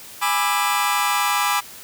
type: chord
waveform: sawtooth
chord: E dominant seventh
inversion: first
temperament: just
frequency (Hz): 824.1 / 988.9 / 1186.7 / 1318.5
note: G#5 / B5 / D6 / E6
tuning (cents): -14 / +2 / +18 / 0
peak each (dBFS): -20 / -19 / -19 / -23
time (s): 0.21-1.61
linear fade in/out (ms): 20
effects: white hiss -40 dBFS RMS until 1.83 s